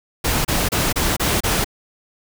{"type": "noise bursts", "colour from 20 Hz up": "pink", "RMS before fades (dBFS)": -19, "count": 6, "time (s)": [0.24, 1.645], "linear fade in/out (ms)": 10, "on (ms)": 210, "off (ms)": 29, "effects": []}